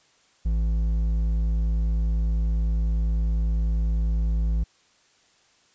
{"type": "tone with hard clipping", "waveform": "sine", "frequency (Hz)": 55, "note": "A1", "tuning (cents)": 0, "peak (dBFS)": -22, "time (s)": [0.45, 4.64], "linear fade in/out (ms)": 10, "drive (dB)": 6, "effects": ["white hiss -61 dBFS RMS until 5.74 s", "resampled to 16000 Hz"]}